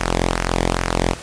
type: tone with flanger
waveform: sawtooth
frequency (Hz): 43.65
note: F1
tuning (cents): 0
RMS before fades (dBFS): -20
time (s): 0-1.14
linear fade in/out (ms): 10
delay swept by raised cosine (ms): 0.24 to 0.75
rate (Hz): 2.4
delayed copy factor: -0.75
effects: pink hiss -35 dBFS RMS until 1.22 s + resampled to 22050 Hz